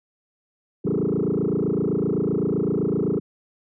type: tone with frequency modulation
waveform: sine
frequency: 294.9 Hz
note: D4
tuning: 7 cents sharp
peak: -18 dBFS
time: 0.84-3.2 s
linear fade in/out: 20 ms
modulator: 27.8 Hz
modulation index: 5.5
effects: tanh soft clip ceiling -17 dBFS